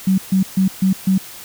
sine tone bursts, 190 Hz, F#3, 46 cents sharp, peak -11 dBFS, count 5, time 0.07-1.18 s, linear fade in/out 5 ms, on 110 ms, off 140 ms, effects white hiss -36 dBFS RMS until 1.44 s

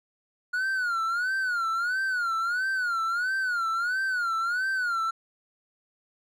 triangle tone with vibrato, 1440 Hz, F#6, 47 cents flat, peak -23 dBFS, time 0.53-5.11 s, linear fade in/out 10 ms, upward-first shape sine, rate 1.5 Hz, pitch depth 140 cents each way, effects none

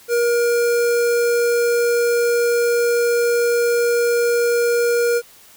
square tone with notch filter, 474.5 Hz, A#4, 31 cents sharp, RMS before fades -17 dBFS, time 0.08-5.22 s, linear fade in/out 50 ms, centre 3200 Hz, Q 1.4, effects white hiss -47 dBFS RMS until 5.56 s

